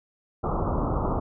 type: low-pass noise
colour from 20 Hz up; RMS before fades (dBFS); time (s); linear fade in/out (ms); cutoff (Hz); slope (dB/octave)
pink; -26; 0.43-1.2; 10; 1300; 96
effects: none